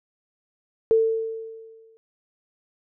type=tone with exponential decay; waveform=sine; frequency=447.9 Hz; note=A4; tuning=31 cents sharp; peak=-13 dBFS; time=0.91-1.97 s; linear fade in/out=0 ms; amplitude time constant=230 ms; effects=none